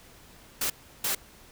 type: noise bursts at uneven times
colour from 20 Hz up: white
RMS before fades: -28 dBFS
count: 2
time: 0.61-0.7 / 1.04-1.15 s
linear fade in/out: 5 ms
effects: pink hiss -53 dBFS RMS until 1.51 s